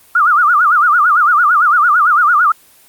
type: tone with vibrato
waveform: sine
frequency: 1306 Hz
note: E6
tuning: 17 cents flat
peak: -7 dBFS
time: 0.15-2.52 s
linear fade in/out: 5 ms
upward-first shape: sine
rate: 8.9 Hz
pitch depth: 200 cents each way
effects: white hiss -46 dBFS RMS until 2.88 s + Opus 24 kbps